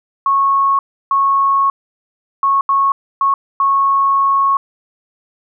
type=tone bursts at uneven times; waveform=sine; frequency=1100 Hz; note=C#6; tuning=14 cents flat; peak=-10 dBFS; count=6; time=0.26-0.79 / 1.11-1.7 / 2.43-2.61 / 2.69-2.92 / 3.21-3.34 / 3.6-4.57 s; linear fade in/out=2 ms; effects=none